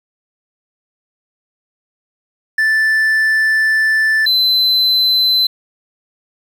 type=tone pair in turn; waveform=triangle; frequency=1760 / 4050 Hz; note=A6 / B7; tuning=0 / +43 cents; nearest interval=octave + major second; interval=1443 cents; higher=second; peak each=-9 dBFS; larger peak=neither; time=2.58-4.26 / 4.26-5.47 s; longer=first; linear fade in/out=5 ms; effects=7-bit